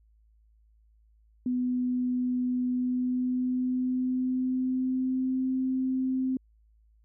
sine tone with pitch glide, 249.8 to 260.1 Hz, B3 to C4, +20 to -10 cents, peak -25 dBFS, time 1.46-6.37 s, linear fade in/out 2 ms, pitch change +70 cents, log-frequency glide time 2.66-5.5 s, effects added 54 Hz sine -59 dBFS peak until 7.04 s

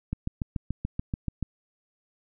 click train, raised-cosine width 5 ms, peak -16 dBFS, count 10, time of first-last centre 0.13-1.427 s, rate 6.94 Hz, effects none

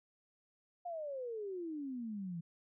sine exponential sweep, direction down, 719 to 162.7 Hz, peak -39 dBFS, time 0.85-2.41 s, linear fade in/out 10 ms, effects none

